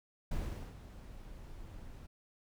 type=noise with ADSR envelope; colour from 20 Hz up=brown; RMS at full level=-36 dBFS; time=0.31-2.07 s; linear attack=6 ms; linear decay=420 ms; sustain=-13 dB; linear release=13 ms; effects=none